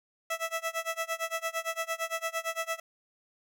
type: tone with tremolo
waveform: 15% pulse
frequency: 657 Hz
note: E5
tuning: 6 cents flat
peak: -22 dBFS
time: 0.3-2.8 s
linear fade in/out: 5 ms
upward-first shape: sine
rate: 8.8 Hz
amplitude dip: 95%
effects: none